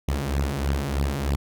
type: beating tone pair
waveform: sawtooth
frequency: 68.1 / 71.3 Hz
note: C#2 / C#2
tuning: -30 / +49 cents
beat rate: 3.2 Hz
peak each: -22 dBFS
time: 0.08-1.36 s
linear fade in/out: 5 ms
effects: none